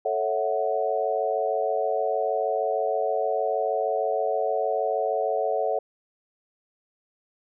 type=chord; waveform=sine; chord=F# minor seventh; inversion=first; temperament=equal with one note detuned; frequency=440 / 554.4 / 653.6 / 740 Hz; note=A4 / C#5 / E5 / F#5; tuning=0 / 0 / -15 / 0 cents; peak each=-28 dBFS; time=0.05-5.79 s; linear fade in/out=5 ms; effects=none